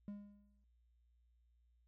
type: tone with exponential decay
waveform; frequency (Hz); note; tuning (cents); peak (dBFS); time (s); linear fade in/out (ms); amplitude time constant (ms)
triangle; 204.2; G#3; -29; -40; 0.08-0.64; 0; 120
effects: added 59 Hz sine -70 dBFS peak until 1.87 s